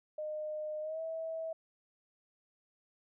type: tone with pitch glide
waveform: sine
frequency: 612 to 648.4 Hz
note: D#5 to E5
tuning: -29 to -29 cents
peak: -36 dBFS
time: 0.18-1.53 s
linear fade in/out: 5 ms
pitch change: +100 cents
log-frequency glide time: 0.81-1.01 s
effects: none